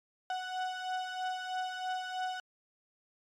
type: beating tone pair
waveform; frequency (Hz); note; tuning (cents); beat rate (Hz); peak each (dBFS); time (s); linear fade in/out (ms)
35% pulse; 740 / 743.1; F#5 / F#5; 0 / +7; 3.1; -34 / -38; 0.3-2.4; 2
effects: low-pass 5000 Hz 12 dB/octave + MP3 96 kbps